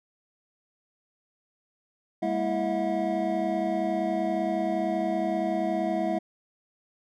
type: tone cluster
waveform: triangle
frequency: 201.3 / 231.9 / 329.7 / 646 / 721 Hz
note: G3 / A#3 / E4 / E5 / F#5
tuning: +46 / -9 / 0 / -35 / -45 cents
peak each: -30 / -34 / -28 / -28 / -29 dBFS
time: 2.22-6.19 s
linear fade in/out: 10 ms
effects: none